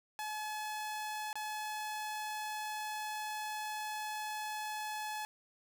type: tone with dropouts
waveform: sawtooth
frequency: 854 Hz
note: G#5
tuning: 48 cents sharp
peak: -34 dBFS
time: 0.19-5.25 s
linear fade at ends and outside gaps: 0 ms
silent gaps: 1.329-1.355 s
effects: none